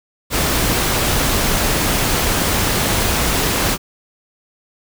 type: noise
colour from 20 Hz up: pink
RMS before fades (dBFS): -17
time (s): 0.3-3.78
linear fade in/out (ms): 50
effects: none